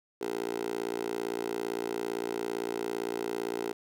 10% pulse tone with high-pass filter, 57.7 Hz, A#1, 17 cents flat, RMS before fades -34 dBFS, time 0.21-3.73 s, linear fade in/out 5 ms, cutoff 410 Hz, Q 3.9, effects none

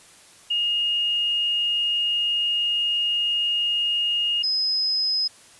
sine tone pair in turn, 2851 / 5071 Hz, F7 / D#8, +35 / +32 cents, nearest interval minor seventh, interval 997 cents, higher second, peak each -20 dBFS, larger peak neither, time 0.5-4.43 / 4.43-5.28 s, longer first, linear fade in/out 10 ms, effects white hiss -50 dBFS RMS until 5.59 s + resampled to 24000 Hz

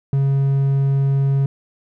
triangle tone, 137.5 Hz, C#3, 14 cents flat, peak -12 dBFS, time 0.13-1.46 s, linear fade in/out 2 ms, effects none

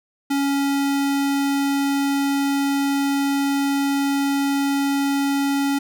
square tone, 278.9 Hz, C#4, 11 cents sharp, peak -19 dBFS, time 0.3-5.79 s, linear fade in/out 10 ms, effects none

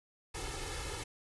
pink noise with comb filter, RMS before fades -40 dBFS, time 0.34-1.04 s, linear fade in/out 10 ms, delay 2.3 ms, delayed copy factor +0.95, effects resampled to 24000 Hz

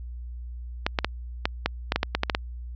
clicks, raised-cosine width 0.3 ms, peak -6 dBFS, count 12, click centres 0.865 / 0.988 / 1.046 / 1.455 / 1.66 / 1.921 / 1.96 / 2.031 / 2.15 / 2.234 / 2.298 / 2.349 s, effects added 60 Hz sine -34 dBFS peak until 2.75 s + resampled to 16000 Hz

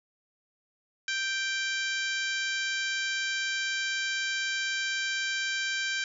harmonic tone, 784 Hz, G5, in tune, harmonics 2 / 3 / 4 / 5 / 6 / 7 / 8 / 9, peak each -31 / -35 / -37 / -39 / -41 / -42 / -43 / -44 dBFS, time 1.08-6.04 s, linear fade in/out 2 ms, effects none

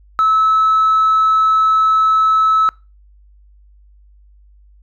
triangle tone with tanh clipping, 1300 Hz, E6, 24 cents flat, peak -10 dBFS, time 0.19-2.69 s, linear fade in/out 0 ms, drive 5 dB, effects noise-tail reverb RT60 0.3 s tail -25 dB re dry + added 50 Hz sine -44 dBFS peak until 4.82 s

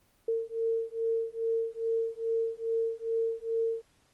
sine beating tone pair, 453.4 / 455.8 Hz, A#4 / A#4, -48 / -39 cents, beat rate 2.4 Hz, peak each -31 dBFS, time 0.28-3.82 s, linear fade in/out 5 ms, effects pink hiss -67 dBFS RMS until 4.13 s + Opus 24 kbps

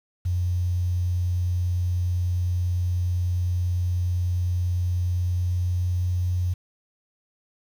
sine tone with pitch glide, 89 to 89.62 Hz, F2 to F2, +33 to +45 cents, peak -21 dBFS, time 0.25-6.54 s, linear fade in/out 10 ms, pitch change +12 cents, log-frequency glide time 5.1-6.11 s, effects 8-bit

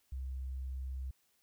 sine tone, 65.41 Hz, C2, in tune, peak -37 dBFS, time 0.12-1.11 s, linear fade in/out 5 ms, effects white hiss -74 dBFS RMS until 1.42 s

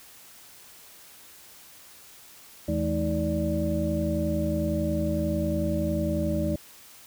sine tone cluster, 81.4 / 164.5 / 215.5 / 317 / 585 Hz, E2 / E3 / A3 / D#4 / D5, -21 / -3 / -36 / +32 / -7 cents, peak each -30 dBFS, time 2.68-6.56 s, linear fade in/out 5 ms, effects tanh soft clip ceiling -12 dBFS + white hiss -50 dBFS RMS until 7.06 s

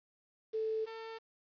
sine / sawtooth tone pair in turn, 440 / 449.2 Hz, A4 / A4, 0 / +36 cents, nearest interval unison, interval 36 cents, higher second, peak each -32 / -39 dBFS, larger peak first, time 0.53-0.86 / 0.86-1.19 s, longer neither, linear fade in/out 20 ms, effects resampled to 11025 Hz + 10-bit

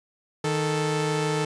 sawtooth tone pair together, 155.56 / 440 Hz, D#3 / A4, 0 / 0 cents, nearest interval octave + tritone, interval 1800 cents, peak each -22 dBFS, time 0.44-1.45 s, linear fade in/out 5 ms, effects resampled to 22050 Hz

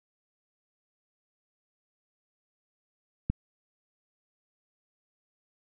click, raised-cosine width 5 ms, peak -14 dBFS, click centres 3.3 s, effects none

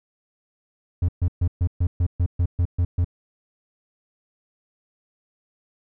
triangle tone bursts, 87.31 Hz, F2, in tune, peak -15 dBFS, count 11, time 1.02-3.046 s, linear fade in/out 5 ms, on 66 ms, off 130 ms, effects none

